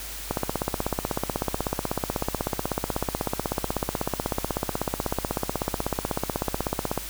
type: click train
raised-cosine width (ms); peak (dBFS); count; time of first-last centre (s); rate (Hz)
1; -10; 109; 0.31-6.977; 16.2
effects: added 50 Hz sine -40 dBFS peak until 7.09 s + white hiss -37 dBFS RMS until 7.09 s